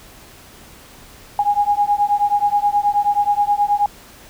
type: beating tone pair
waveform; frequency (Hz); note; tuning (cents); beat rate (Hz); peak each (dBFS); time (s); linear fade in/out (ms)
sine; 817 / 826.4; G#5 / G#5; -29 / -9; 9.4; -17; 1.39-3.86; 2
effects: pink hiss -43 dBFS RMS until 4.29 s

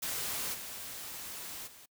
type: noise with level steps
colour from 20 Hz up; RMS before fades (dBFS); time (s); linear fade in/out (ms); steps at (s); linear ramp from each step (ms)
white; -36 / -43 / -54; 0.02-1.86; 10; 0.53 / 1.66; 20
effects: noise-tail reverb RT60 0.1 s tail -26 dB re dry

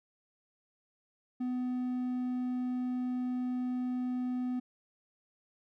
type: tone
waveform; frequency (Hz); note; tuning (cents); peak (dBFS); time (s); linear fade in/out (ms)
triangle; 250.5; B3; +25; -29; 1.4-4.6; 10
effects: none

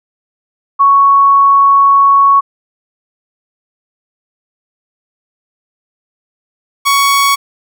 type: tone pair in turn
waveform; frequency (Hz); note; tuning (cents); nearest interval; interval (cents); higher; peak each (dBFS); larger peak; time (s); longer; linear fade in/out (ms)
sine / sawtooth; 1111 / 1116.5; C#6 / C#6; +4 / +12; unison; 8; second; -4; neither; 0.79-2.41 / 6.85-7.36; first; 20
effects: none

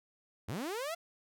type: linear sweep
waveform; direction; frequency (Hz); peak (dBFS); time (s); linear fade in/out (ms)
sawtooth; up; 77.78 to 696; -32; 0.48-0.95; 10
effects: none

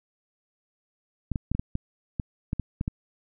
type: clicks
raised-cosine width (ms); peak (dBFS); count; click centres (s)
5; -15; 11; 1.317 / 1.358 / 1.516 / 1.55 / 1.595 / 1.754 / 2.198 / 2.531 / 2.597 / 2.811 / 2.879
effects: none

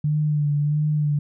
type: tone with vibrato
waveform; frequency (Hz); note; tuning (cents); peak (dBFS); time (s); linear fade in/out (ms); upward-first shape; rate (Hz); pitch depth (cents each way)
sine; 148.7; D3; +22; -18; 0.04-1.19; 5; sine; 1.5; 35
effects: none

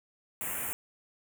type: band-stop noise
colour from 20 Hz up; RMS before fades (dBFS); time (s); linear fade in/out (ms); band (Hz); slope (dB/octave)
white; -35; 0.41-0.73; 0; 2800 to 7400; 48
effects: none

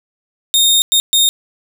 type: tone bursts at uneven times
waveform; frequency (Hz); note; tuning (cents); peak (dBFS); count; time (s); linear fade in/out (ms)
sawtooth; 3682; A#7; -22; -6; 3; 0.54-0.82 / 0.92-1 / 1.13-1.29; 0
effects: none

